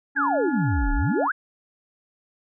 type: harmonic tone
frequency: 283.7 Hz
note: C#4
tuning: 40 cents sharp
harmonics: 1 / 3 / 5 / 6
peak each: -27 / -32 / -34 / -35 dBFS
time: 0.15-1.29 s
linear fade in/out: 50 ms
type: exponential two-way sweep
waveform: sine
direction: down then up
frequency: 1721 to 33.83 to 1721 Hz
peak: -20 dBFS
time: 0.16-1.32 s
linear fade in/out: 10 ms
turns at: 0.93 s
effects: none